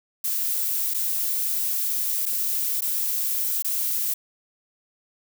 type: noise with dropouts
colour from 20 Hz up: violet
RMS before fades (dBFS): -25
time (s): 0.24-4.14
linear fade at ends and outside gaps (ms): 5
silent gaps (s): 0.938-0.944 / 2.256-2.262 / 2.808-2.819 / 3.624-3.645
effects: none